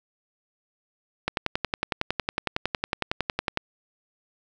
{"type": "click train", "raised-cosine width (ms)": 0.3, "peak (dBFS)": -8, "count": 26, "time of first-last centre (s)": [1.28, 3.574], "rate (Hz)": 10.9, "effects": []}